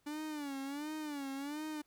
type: tone with vibrato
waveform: 45% pulse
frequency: 290 Hz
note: D4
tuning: 22 cents flat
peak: -39 dBFS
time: 0.06-1.82 s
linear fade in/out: 10 ms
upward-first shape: sine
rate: 1.4 Hz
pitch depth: 120 cents each way
effects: pink hiss -75 dBFS RMS until 1.86 s